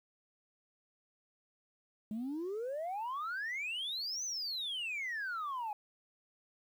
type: exponential two-way sweep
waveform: sine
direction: up then down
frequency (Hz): 207.5 to 6272 to 816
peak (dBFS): -34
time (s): 2.11-5.73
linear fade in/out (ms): 2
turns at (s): 4.24
effects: tanh soft clip ceiling -34 dBFS + 11-bit